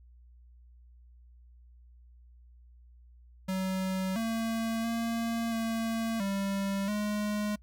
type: tone with pitch steps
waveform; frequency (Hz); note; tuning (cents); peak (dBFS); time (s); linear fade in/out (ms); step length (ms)
square; 188.5 / 226.4 / 230.1 / 226.6 / 196.8 / 209.1; F#3 / A3 / A#3 / A#3 / G3 / G#3; +32 / +50 / -22 / -49 / +7 / +12; -30; 3.48-7.56; 10; 680
effects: noise-tail reverb RT60 0.1 s tail -26 dB re dry + added 60 Hz sine -53 dBFS peak until 7.62 s